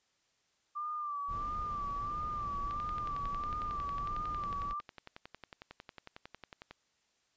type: tone with vibrato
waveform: sine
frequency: 1178 Hz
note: D6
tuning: 5 cents sharp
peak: -35 dBFS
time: 0.75-4.81 s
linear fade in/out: 20 ms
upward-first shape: sine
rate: 1.5 Hz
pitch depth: 57 cents each way
type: noise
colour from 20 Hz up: brown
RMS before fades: -44 dBFS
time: 1.27-4.75 s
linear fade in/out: 50 ms
type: click train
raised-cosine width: 0.3 ms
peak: -30 dBFS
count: 45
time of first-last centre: 2.71-6.71 s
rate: 11 Hz
effects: white hiss -75 dBFS RMS until 7.36 s + resampled to 16000 Hz